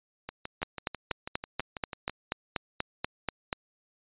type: two click trains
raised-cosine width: 0.3 ms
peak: -20 / -13 dBFS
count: 12 / 13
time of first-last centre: 0.29-2.096 / 0.63-3.529 s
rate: 6.09 / 4.14 Hz
effects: resampled to 8000 Hz